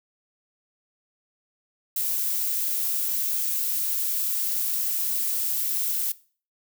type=noise; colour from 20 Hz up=violet; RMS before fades=-26 dBFS; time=1.96-6.12 s; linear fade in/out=5 ms; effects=noise-tail reverb RT60 0.4 s tail -19 dB re dry